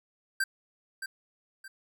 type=tone with echo; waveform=square; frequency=1568 Hz; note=G6; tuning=in tune; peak=-26 dBFS; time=0.4-0.44 s; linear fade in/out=5 ms; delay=620 ms; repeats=2; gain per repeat=-9 dB; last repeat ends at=1.68 s; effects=none